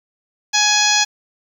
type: harmonic tone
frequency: 837 Hz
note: G#5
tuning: 13 cents sharp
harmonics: 1 / 2 / 3 / 4 / 5 / 6 / 7 / 8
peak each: -21 / -21 / -21 / -21 / -21 / -21 / -21 / -21 dBFS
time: 0.53-1.05 s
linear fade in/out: 20 ms
effects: 7-bit